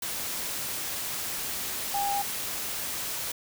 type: tone in noise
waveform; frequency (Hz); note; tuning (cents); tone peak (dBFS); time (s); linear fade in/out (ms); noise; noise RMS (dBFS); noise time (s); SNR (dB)
sine; 804; G5; +44; -26; 1.94-2.22; 5; white; -33; 0.02-3.32; +4
effects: none